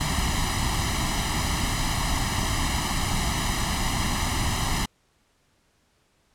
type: noise with comb filter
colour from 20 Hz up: pink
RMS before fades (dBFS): -25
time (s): 0-4.86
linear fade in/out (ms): 10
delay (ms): 1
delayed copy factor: +0.8
effects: pink hiss -66 dBFS RMS until 6.34 s + low-pass 10000 Hz 12 dB/octave